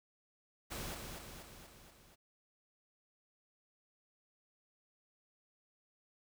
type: noise with echo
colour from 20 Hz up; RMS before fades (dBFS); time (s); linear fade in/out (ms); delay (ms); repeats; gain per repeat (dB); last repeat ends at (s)
pink; -43; 0.7-0.96; 20; 240; 5; -4; 2.16
effects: none